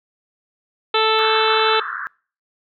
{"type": "harmonic tone", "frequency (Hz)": 440, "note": "A4", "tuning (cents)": 0, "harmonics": [1, 2, 3, 4, 5, 6, 7, 8, 9], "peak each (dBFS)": [-19, -21, -20, -29, -29, -25, -27, -24, -25], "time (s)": [0.94, 1.8], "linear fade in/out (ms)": 5}
{"type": "band-pass noise", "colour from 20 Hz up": "white", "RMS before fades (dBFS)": -27, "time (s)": [1.19, 2.07], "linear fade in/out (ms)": 0, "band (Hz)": [1100, 1700], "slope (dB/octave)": 96}
{"effects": ["noise-tail reverb RT60 0.4 s tail -25 dB re dry"]}